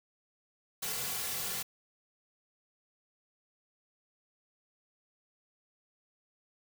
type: noise with comb filter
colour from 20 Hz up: white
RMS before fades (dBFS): -36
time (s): 0.82-1.63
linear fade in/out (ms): 10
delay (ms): 3.2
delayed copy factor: -0.75
effects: none